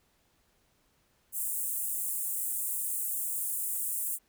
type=high-pass noise; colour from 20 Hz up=pink; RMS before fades=-33 dBFS; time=1.32-4.19 s; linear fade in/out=50 ms; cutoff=8100 Hz; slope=48 dB/octave; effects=pink hiss -70 dBFS RMS until 4.28 s